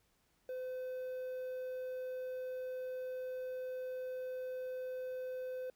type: tone with quantisation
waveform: triangle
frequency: 510 Hz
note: C5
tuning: 44 cents flat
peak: -37 dBFS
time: 0.49-5.7 s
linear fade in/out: 2 ms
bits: 11
effects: pink hiss -75 dBFS RMS until 5.75 s